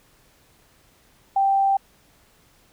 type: tone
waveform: sine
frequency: 784 Hz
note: G5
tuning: in tune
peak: -16 dBFS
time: 1.36-1.77 s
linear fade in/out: 5 ms
effects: pink hiss -58 dBFS RMS until 2.72 s